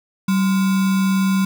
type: tone with sample-and-hold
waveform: sine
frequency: 191.6 Hz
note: G3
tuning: 39 cents flat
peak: -14 dBFS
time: 0.28-1.45 s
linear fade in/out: 5 ms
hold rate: 1225 Hz
effects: none